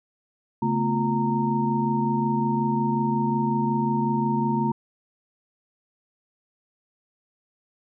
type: tone cluster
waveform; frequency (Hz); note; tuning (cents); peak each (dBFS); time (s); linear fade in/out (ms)
sine; 139.5 / 222.1 / 247.6 / 350.1 / 924; C#3 / A3 / B3 / F4 / A#5; +11 / +16 / +5 / +4 / -16; -28 / -24 / -32 / -30 / -26; 0.62-4.72; 5
effects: none

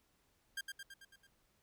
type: tone with echo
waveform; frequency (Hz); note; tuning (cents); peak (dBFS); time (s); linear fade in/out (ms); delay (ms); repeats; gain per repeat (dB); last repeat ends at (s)
sawtooth; 1600; G6; +35; -35; 0.57-0.61; 5; 110; 6; -4; 1.27
effects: pink hiss -75 dBFS RMS until 1.62 s

